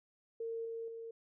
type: tone with level steps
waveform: sine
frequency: 456.6 Hz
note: A#4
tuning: 36 cents flat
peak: -37 / -39 / -43 dBFS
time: 0.4-1.11 s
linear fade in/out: 5 ms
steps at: 0.65 / 0.88 s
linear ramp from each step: 2 ms
effects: none